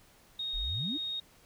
sine tone, 3729 Hz, A#7, in tune, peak -33 dBFS, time 0.39-1.2 s, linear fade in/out 5 ms
sine exponential sweep, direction up, 32.32 to 335.1 Hz, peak -34 dBFS, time 0.53-0.98 s, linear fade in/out 20 ms
effects pink hiss -61 dBFS RMS until 1.45 s

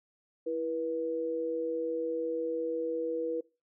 sine tone pair together, 330 / 484.2 Hz, E4 / B4, +2 / -34 cents, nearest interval perfect fifth, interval 664 cents, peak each -36 / -31 dBFS, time 0.46-3.41 s, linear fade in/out 10 ms, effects noise-tail reverb RT60 0.3 s tail -22 dB re dry

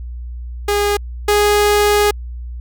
sawtooth tone pair in turn, 410 / 414.3 Hz, G#4 / G#4, -22 / -4 cents, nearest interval unison, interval 18 cents, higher second, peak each -10 / -7 dBFS, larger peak second, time 0.68-0.97 / 1.28-2.11 s, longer second, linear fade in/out 5 ms, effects added 60 Hz sine -25 dBFS peak until 2.6 s

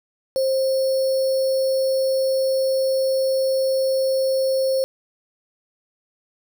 sine tone with sample-and-hold, 530 Hz, C5, 22 cents sharp, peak -17 dBFS, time 0.36-4.84 s, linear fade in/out 0 ms, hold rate 4900 Hz, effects none

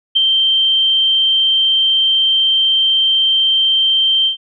sine tone with ADSR envelope, 3136 Hz, G7, in tune, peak -7 dBFS, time 0.15-4.37 s, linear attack 16 ms, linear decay 12 ms, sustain -3 dB, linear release 110 ms, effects none

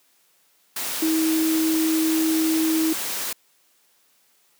sine tone in noise, 319.4 Hz, D#4, 45 cents sharp, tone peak -18 dBFS, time 1.02-2.93 s, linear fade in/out 5 ms, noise white, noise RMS -28 dBFS, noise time 0.76-3.33 s, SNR +7 dB, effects white hiss -62 dBFS RMS until 4.59 s + high-pass 200 Hz 12 dB/octave

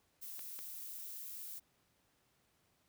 violet noise, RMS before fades -47 dBFS, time 0.21-1.6 s, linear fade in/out 20 ms
clicks, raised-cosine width 0.2 ms, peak -33 dBFS, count 2, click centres 0.393 / 0.59 s
effects pink hiss -75 dBFS RMS until 2.88 s + high-pass 60 Hz 12 dB/octave

